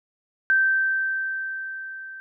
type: tone with level ramp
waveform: sine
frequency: 1557 Hz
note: G6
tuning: 12 cents flat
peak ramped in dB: -15 to -36 dBFS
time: 0.5-2.2 s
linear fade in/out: 0 ms
effects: none